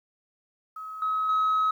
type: tone with level steps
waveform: sine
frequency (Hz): 1278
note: D#6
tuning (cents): +46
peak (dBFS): -35 / -23 / -19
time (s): 0.76-1.71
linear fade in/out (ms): 5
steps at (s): 1.02 / 1.29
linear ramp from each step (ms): 2
effects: tanh soft clip ceiling -19 dBFS + 10-bit